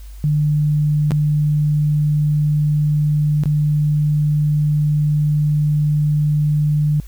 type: tone with dropouts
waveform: sine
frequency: 150 Hz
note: D3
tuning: 37 cents sharp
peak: -13 dBFS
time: 0.24-7 s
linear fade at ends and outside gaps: 0 ms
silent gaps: 1.108-1.118 / 3.436-3.457 s
effects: added 50 Hz sine -32 dBFS peak until 7.07 s + white hiss -50 dBFS RMS until 7.07 s

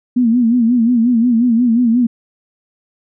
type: tone with vibrato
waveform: sine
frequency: 236.9 Hz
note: A#3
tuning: 28 cents sharp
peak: -9 dBFS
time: 0.16-2.07 s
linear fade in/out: 10 ms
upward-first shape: sine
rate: 5.6 Hz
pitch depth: 100 cents each way
effects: none

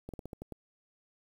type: slowing click train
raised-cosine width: 2 ms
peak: -28 dBFS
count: 7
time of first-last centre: 0.09-0.523 s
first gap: 47 ms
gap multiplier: 1.17
effects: 9-bit

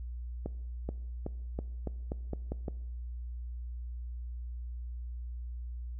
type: accelerating click train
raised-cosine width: 2 ms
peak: -22 dBFS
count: 9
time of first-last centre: 0.46-2.682 s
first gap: 430 ms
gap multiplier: 0.87
effects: noise-tail reverb RT60 0.9 s tail -20 dB re dry + added 60 Hz sine -37 dBFS peak until 5.99 s

